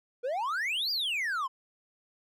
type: exponential two-way sweep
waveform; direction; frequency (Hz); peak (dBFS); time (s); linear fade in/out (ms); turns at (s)
triangle; up then down; 466.2 to 4951 to 996; -27; 0.23-1.48; 20; 0.91
effects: none